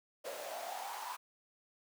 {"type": "noise with high-pass filter sweep", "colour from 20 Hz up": "pink", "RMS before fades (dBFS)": -43, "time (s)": [0.24, 1.17], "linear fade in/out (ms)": 20, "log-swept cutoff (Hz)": [540, 990], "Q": 7.5, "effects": []}